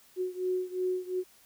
sine beating tone pair, 366.4 / 369.2 Hz, F#4 / F#4, -17 / -4 cents, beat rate 2.8 Hz, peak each -31 / -33 dBFS, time 0.16-1.24 s, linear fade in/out 50 ms, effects white hiss -60 dBFS RMS until 1.45 s

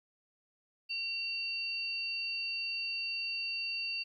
sine tone pair together, 2738 / 4600 Hz, F7 / D8, -35 / -37 cents, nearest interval major sixth, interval 898 cents, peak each -36 / -37 dBFS, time 0.89-4.04 s, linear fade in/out 20 ms, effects 12-bit

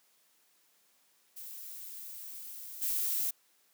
violet noise with level steps, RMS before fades -45 / -32 dBFS, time 1.36-3.31 s, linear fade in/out 10 ms, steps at 2.81 s, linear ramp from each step 20 ms, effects white hiss -69 dBFS RMS until 3.73 s + high-pass 200 Hz 12 dB/octave

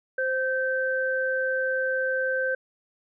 sine tone pair together, 522 / 1552.1 Hz, C5 / G6, -4 / -18 cents, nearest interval octave + perfect fifth, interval 1886 cents, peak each -26 dBFS, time 0.18-2.55 s, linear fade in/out 5 ms, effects none

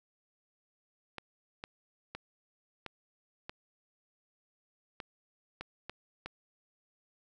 clicks, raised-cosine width 0.3 ms, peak -24 dBFS, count 9, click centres 1.183 / 1.639 / 2.15 / 2.863 / 3.495 / 5.002 / 5.61 / 5.896 / 6.26 s, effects none

